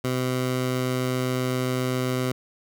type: tone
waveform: 15% pulse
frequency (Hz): 127.6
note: C3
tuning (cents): -43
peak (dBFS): -17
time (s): 0.04-2.32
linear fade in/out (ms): 5
effects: none